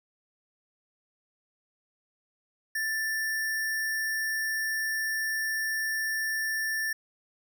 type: tone with sample-and-hold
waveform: sine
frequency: 1766 Hz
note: A6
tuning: 6 cents sharp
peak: -27 dBFS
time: 2.75-6.93 s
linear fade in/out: 5 ms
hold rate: 7350 Hz
effects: none